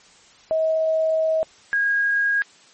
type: tone pair in turn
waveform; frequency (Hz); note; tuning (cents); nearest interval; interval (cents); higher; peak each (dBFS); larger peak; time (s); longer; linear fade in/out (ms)
sine; 638 / 1635.3; D#5 / G#6; +43 / -27; octave + major third; 1630; second; -17; neither; 0.51-1.43 / 1.73-2.42; first; 0
effects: white hiss -51 dBFS RMS until 2.73 s + MP3 32 kbps